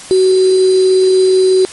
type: tone with sample-and-hold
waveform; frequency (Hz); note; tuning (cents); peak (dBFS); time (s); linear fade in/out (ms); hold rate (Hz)
sine; 375.2; F#4; +24; -6; 0.11-1.65; 0; 4410
effects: white hiss -31 dBFS RMS until 1.72 s + MP3 48 kbps